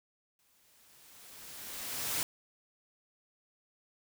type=noise with exponential growth; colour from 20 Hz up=white; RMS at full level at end=-32 dBFS; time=0.39-2.23 s; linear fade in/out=1 ms; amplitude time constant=400 ms; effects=none